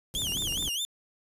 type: band-stop noise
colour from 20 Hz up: pink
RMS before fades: -38 dBFS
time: 0.14-0.69 s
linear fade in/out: 0 ms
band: 330 to 9200 Hz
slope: 12 dB/octave
type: tone with vibrato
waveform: sawtooth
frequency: 3169 Hz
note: G7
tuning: 18 cents sharp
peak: -26 dBFS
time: 0.15-0.85 s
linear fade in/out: 0 ms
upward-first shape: sine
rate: 4.8 Hz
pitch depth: 220 cents each way
type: click train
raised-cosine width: 0.5 ms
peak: -30 dBFS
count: 10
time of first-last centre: 0.22-0.677 s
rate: 19.7 Hz
effects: resampled to 32000 Hz